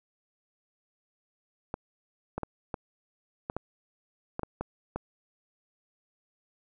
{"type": "clicks", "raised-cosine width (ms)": 1, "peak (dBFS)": -18, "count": 10, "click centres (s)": [1.741, 2.38, 2.433, 2.742, 3.499, 3.566, 4.394, 4.433, 4.61, 4.96], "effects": []}